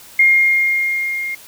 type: tone with level ramp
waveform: sine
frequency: 2129 Hz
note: C7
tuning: 30 cents sharp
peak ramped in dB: -7 to -21 dBFS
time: 0.19-1.35 s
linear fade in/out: 5 ms
effects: white hiss -41 dBFS RMS until 1.47 s